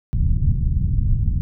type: low-pass noise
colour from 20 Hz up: pink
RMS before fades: -18 dBFS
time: 0.13-1.41 s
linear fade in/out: 0 ms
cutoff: 150 Hz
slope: 24 dB/octave
effects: none